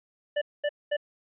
square tone bursts, 587.3 Hz, D5, in tune, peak -25 dBFS, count 3, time 0.36-0.968 s, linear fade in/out 10 ms, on 56 ms, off 220 ms, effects resampled to 8000 Hz

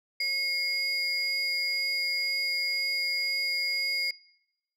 sine tone pair together, 2167 / 4865 Hz, C#7 / D#8, -40 / -40 cents, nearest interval octave + major second, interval 1400 cents, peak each -27 dBFS, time 0.2-4.11 s, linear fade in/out 5 ms, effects noise-tail reverb RT60 0.9 s tail -24 dB re dry + tanh soft clip ceiling -23 dBFS

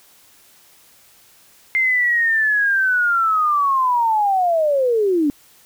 sine linear sweep, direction down, 2100 to 277.2 Hz, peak -14 dBFS, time 1.75-5.3 s, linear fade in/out 0 ms, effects white hiss -51 dBFS RMS until 5.65 s

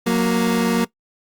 30% pulse tone pair together, 183.91 / 233.1 Hz, F#3 / A#3, -10 / 0 cents, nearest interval major third, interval 410 cents, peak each -18 / -15 dBFS, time 0.06-0.85 s, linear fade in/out 10 ms, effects noise-tail reverb RT60 0.1 s tail -19 dB re dry + Opus 48 kbps

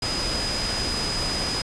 sine tone in noise, 4978 Hz, D#8, in tune, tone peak -27 dBFS, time 0.02-1.62 s, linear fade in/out 5 ms, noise pink, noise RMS -28 dBFS, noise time 0.02-1.62 s, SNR -2 dB, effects resampled to 22050 Hz

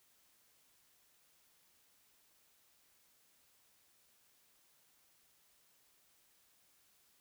silence, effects white hiss -71 dBFS RMS until 7.2 s

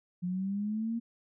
sine linear sweep, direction up, 175.6 to 234.6 Hz, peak -30 dBFS, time 0.22-1 s, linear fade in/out 20 ms, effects none

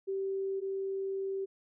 sine tone pair in turn, 387.9 / 387.9 Hz, G4 / G4, -18 / -18 cents, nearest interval unison, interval 0 cents, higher neither, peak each -31 / -32 dBFS, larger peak first, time 0.07-0.61 / 0.61-1.46 s, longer second, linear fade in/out 20 ms, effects none

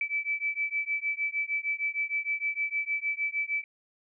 sine beating tone pair, 2307 / 2313.5 Hz, D7 / D7, -31 / -27 cents, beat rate 6.5 Hz, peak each -31 / -31 dBFS, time 0.01-3.64 s, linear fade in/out 2 ms, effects none

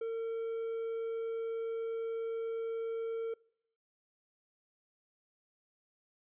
triangle tone, 454.6 Hz, A#4, 43 cents flat, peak -32 dBFS, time 0.01-3.34 s, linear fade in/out 5 ms, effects noise-tail reverb RT60 0.7 s tail -24 dB re dry + resampled to 8000 Hz

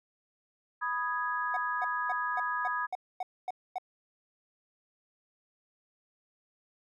sine chord, G# minor, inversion first, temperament equal, 987.8 / 1244.5 / 1661.2 Hz, B5 / D#6 / G#6, 0 / 0 / 0 cents, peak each -34 dBFS, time 0.81-2.87 s, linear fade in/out 20 ms
triangle tone bursts, 740 Hz, F#5, in tune, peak -29 dBFS, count 9, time 1.54-3.783 s, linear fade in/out 2 ms, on 27 ms, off 250 ms
effects none

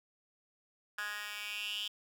10% pulse tone with high-pass filter sweep, 207.7 Hz, G#3, in tune, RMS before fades -40 dBFS, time 0.98-1.88 s, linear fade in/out 5 ms, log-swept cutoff 1600 to 3200 Hz, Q 6.7, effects none

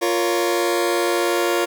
sawtooth chord, Bb minor, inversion second, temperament just, 349.6 / 466.2 / 559.4 Hz, F4 / Bb4 / Db5, +2 / 0 / +16 cents, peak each -16 / -20 / -20 dBFS, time 0.01-1.66 s, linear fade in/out 20 ms, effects none

